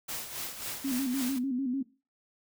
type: noise with tremolo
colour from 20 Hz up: white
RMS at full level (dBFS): -36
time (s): 0.08-1.39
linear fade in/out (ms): 10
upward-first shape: sine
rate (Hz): 3.7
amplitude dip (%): 60
type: tone with vibrato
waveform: sine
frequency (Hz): 260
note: C4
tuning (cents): -11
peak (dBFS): -28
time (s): 0.84-1.83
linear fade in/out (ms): 10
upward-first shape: square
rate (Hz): 6.7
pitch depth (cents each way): 86
effects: noise-tail reverb RT60 0.3 s tail -17 dB re dry